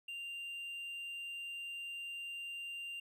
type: tone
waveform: triangle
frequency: 2785 Hz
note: F7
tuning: 5 cents flat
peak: -40 dBFS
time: 0.08-3 s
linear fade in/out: 5 ms
effects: none